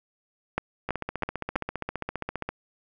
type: two click trains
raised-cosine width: 0.5 ms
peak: -10 / -15 dBFS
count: 4 / 25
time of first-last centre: 0.58-1.56 / 0.89-2.49 s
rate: 3.06 / 15 Hz
effects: none